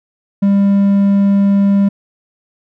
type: tone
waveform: triangle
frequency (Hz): 199.1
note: G3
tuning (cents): +27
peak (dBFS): -6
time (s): 0.42-1.89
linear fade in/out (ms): 10
effects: none